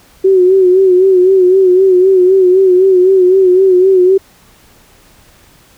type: tone with vibrato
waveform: sine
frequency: 373.1 Hz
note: F#4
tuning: 14 cents sharp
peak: -4 dBFS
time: 0.24-4.18 s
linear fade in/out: 10 ms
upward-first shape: sine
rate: 3.9 Hz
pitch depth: 63 cents each way
effects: pink hiss -45 dBFS RMS until 5.77 s